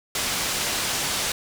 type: low-pass noise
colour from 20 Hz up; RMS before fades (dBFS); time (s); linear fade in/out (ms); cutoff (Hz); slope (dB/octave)
white; -26; 0.15-1.32; 2; 7700; 12
effects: none